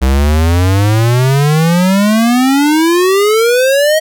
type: exponential sweep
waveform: square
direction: up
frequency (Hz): 63.6 to 639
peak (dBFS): -8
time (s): 0.01-4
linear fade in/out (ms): 20
effects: none